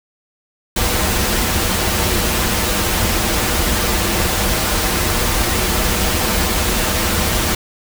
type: noise with comb filter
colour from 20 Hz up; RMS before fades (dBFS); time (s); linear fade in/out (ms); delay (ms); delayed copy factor
pink; -17; 0.76-7.55; 5; 7.2; -0.55
effects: none